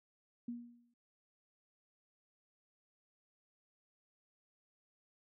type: tone with exponential decay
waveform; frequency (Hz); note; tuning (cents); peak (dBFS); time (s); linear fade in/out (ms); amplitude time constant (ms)
sine; 238.6; A#3; +41; -37; 0.48-0.94; 5; 100
effects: none